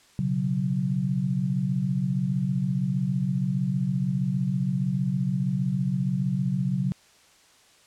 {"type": "chord", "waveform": "sine", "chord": "B suspended second", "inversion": "none", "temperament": "equal", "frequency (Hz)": [123.47, 138.59, 185], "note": ["B2", "C#3", "F#3"], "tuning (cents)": [0, 0, 0], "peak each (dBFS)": [-32, -26, -26], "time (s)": [0.19, 6.92], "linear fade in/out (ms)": 0, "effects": ["white hiss -57 dBFS RMS until 7.86 s", "low-pass 8000 Hz 12 dB/octave"]}